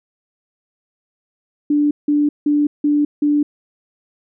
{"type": "tone bursts", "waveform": "sine", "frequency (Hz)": 293.7, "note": "D4", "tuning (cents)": 0, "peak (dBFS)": -12, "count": 5, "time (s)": [1.7, 3.43], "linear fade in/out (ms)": 5, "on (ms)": 210, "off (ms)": 170, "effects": []}